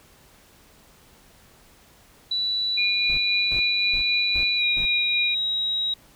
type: tone with pitch glide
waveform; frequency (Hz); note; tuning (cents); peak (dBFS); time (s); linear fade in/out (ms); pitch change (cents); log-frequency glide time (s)
sine; 3951 to 3825; B7 to A#7; 0 to +44; -22; 2.31-5.94; 5; -56; 4.57-4.64
type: tone with tremolo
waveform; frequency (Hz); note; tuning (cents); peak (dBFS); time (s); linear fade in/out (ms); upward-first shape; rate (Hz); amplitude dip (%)
sine; 2428; D#7; -43; -21; 2.77-5.35; 10; sine; 3.8; 35
type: noise bursts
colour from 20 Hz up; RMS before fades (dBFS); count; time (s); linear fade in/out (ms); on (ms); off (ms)
brown; -34; 5; 3.09-4.855; 5; 89; 330
effects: pink hiss -54 dBFS RMS until 6.15 s